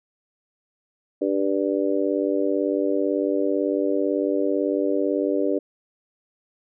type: harmonic tone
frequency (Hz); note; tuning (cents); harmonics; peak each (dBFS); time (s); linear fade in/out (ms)
98; G2; 0; 3 / 4 / 5 / 6; -24 / -25 / -26 / -27; 1.21-5.59; 10
effects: none